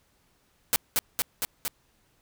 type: noise with echo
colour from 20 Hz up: white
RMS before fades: -22 dBFS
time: 0.73-0.76 s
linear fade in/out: 0 ms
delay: 230 ms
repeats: 4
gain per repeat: -2 dB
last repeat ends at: 1.68 s
effects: pink hiss -67 dBFS RMS until 2.21 s